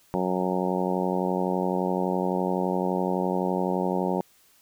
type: harmonic tone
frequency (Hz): 91.8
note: F#2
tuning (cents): -13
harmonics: 2 / 3 / 4 / 5 / 6 / 7 / 8 / 9 / 10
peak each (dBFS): -28 / -33 / -30 / -33 / -32 / -36 / -35 / -34 / -34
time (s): 0.14-4.21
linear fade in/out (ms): 0
effects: white hiss -60 dBFS RMS until 4.61 s